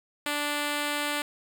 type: tone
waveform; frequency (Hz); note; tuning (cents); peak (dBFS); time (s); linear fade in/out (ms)
5% pulse; 293.1; D4; -3; -16; 0.26-1.22; 2
effects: none